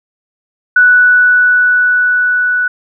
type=tone with level ramp; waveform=sine; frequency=1480 Hz; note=F#6; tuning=in tune; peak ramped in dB=-3 to -10 dBFS; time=0.76-2.68 s; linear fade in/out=5 ms; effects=none